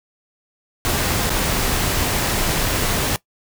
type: noise with dropouts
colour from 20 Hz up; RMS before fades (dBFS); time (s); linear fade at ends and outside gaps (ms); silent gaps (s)
pink; -20; 0.85-3.16; 0; 1.295-1.303
effects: noise-tail reverb RT60 0.1 s tail -19 dB re dry